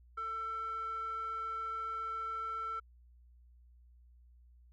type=tone with band-pass filter; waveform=square; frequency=446.4 Hz; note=A4; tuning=25 cents sharp; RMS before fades=-39 dBFS; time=0.17-2.8 s; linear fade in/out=10 ms; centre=1400 Hz; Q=9.6; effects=added 60 Hz sine -58 dBFS peak until 4.72 s